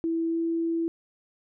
sine tone with pitch glide, 329.6 to 331.7 Hz, E4 to E4, 0 to +11 cents, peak -24 dBFS, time 0.04-0.88 s, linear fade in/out 0 ms, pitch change +11 cents, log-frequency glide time 0.29-0.37 s, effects none

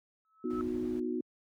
sine tone with exponential growth, 1300 Hz, E6, 24 cents flat, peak -36 dBFS, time 0.25-0.61 s, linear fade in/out 0 ms, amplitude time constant 77 ms
sine chord, B major, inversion none, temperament equal with one note detuned, 246.9 / 311.1 / 363.6 Hz, B3 / D#4 / F#4, 0 / 0 / -30 cents, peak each -35 / -37 / -35 dBFS, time 0.44-1.21 s, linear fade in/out 5 ms
brown noise, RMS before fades -45 dBFS, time 0.5-1 s, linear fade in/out 5 ms
effects high-pass 60 Hz 12 dB/octave

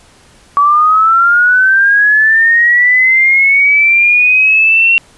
sine linear sweep, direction up, 1135 to 2743 Hz, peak -5 dBFS, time 0.57-4.98 s, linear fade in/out 0 ms, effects pink hiss -44 dBFS RMS until 5.17 s + resampled to 24000 Hz

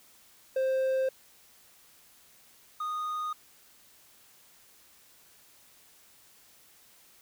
triangle tone pair in turn, 526 / 1236 Hz, C5 / D#6, +9 / -12 cents, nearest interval octave + minor third, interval 1479 cents, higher second, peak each -23 / -29 dBFS, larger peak first, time 0.56-1.09 / 2.8-3.33 s, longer neither, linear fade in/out 5 ms, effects white hiss -59 dBFS RMS until 7.21 s

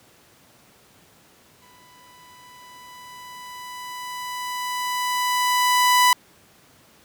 sawtooth tone with exponential growth, 993 Hz, B5, 9 cents sharp, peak -9 dBFS, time 1.62-6.13 s, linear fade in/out 2 ms, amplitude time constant 980 ms, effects pink hiss -54 dBFS RMS until 7.04 s + high-pass 100 Hz 12 dB/octave

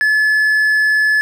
triangle tone, 1721 Hz, A6, 39 cents flat, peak -9 dBFS, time 0.01-1.21 s, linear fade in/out 0 ms, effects none

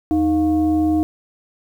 sine tone with frequency modulation, 311.1 Hz, D#4, in tune, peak -14 dBFS, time 0.11-1.03 s, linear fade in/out 0 ms, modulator 392 Hz, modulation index 0.51, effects 8-bit

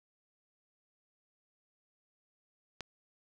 click, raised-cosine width 0.2 ms, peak -22 dBFS, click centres 2.807 s, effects 9-bit

